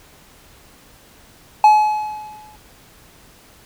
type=tone with exponential decay; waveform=triangle; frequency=851 Hz; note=G#5; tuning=42 cents sharp; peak=-3 dBFS; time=1.64-2.56 s; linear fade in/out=2 ms; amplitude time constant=200 ms; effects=pink hiss -48 dBFS RMS until 3.65 s